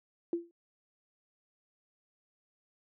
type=tone with exponential decay; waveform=sine; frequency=340.8 Hz; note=F4; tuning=42 cents flat; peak=-25 dBFS; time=0.33-0.51 s; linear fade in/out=1 ms; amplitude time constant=38 ms; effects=high-pass 200 Hz 12 dB/octave